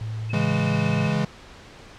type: tone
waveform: sine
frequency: 110 Hz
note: A2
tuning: in tune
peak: -27 dBFS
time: 0.01-1.07 s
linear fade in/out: 0 ms
type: tone with tremolo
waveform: sine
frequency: 2577 Hz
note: E7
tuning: 40 cents flat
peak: -29 dBFS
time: 0.29-1.13 s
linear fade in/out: 20 ms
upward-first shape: triangle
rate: 16 Hz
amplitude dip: 95%
type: chord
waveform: square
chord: C# minor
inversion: none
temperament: equal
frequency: 138.59 / 164.81 / 207.7 Hz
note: C#3 / E3 / G#3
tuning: 0 / 0 / 0 cents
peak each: -26 dBFS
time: 0.33-1.25 s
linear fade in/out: 5 ms
effects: pink hiss -45 dBFS RMS until 1.98 s + low-pass 5000 Hz 12 dB/octave